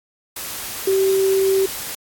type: tone in noise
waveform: sine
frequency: 385.6 Hz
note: G4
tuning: 28 cents flat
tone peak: -14 dBFS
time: 0.87-1.66 s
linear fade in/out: 5 ms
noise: white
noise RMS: -29 dBFS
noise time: 0.36-1.95 s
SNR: +12 dB
effects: AAC 64 kbps